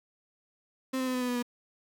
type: tone with pitch steps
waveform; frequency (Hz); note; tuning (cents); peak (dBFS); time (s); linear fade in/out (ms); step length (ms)
35% pulse; 261.6 / 258.3 / 255 / 251.8 / 248.6 / 245.5 / 242.4; C4 / C4 / C4 / B3 / B3 / B3 / B3; 0 / -22 / -44 / +34 / +12 / -10 / -32; -27; 0.93-1.427; 10; 71
effects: 11-bit